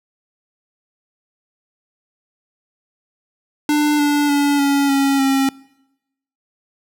square tone with pitch steps, 297.3 / 291.7 / 286.2 / 280.8 / 275.5 / 270.3 Hz, D4 / D4 / D4 / C#4 / C#4 / C#4, +21 / -12 / -45 / +22 / -11 / -44 cents, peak -14 dBFS, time 3.69-5.49 s, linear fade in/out 2 ms, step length 300 ms, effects noise-tail reverb RT60 0.9 s tail -24 dB re dry

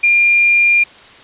sine tone with quantisation, 2400 Hz, D7, 37 cents sharp, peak -8 dBFS, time 0.03-0.84 s, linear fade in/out 10 ms, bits 6, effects white hiss -40 dBFS RMS until 1.23 s + resampled to 8000 Hz

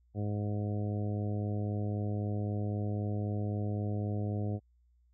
harmonic tone, 103.83 Hz, G#2, in tune, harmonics 1 / 2 / 3 / 4 / 5 / 6 / 7, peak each -32 / -38 / -42 / -44 / -46 / -48 / -49 dBFS, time 0.14-4.6 s, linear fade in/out 50 ms, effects added 60 Hz sine -64 dBFS peak until 5.13 s

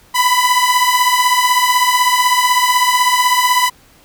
sawtooth beating tone pair, 987.8 / 1003.8 Hz, B5 / B5, 0 / +28 cents, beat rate 16 Hz, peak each -10 dBFS, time 0.14-3.7 s, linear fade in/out 20 ms, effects pink hiss -48 dBFS RMS until 4.04 s

